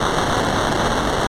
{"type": "noise with sample-and-hold", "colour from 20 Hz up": "violet", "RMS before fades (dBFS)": -19, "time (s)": [0, 1.27], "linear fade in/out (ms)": 5, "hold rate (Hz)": 2450, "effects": ["low-pass 7000 Hz 12 dB/octave", "AAC 64 kbps"]}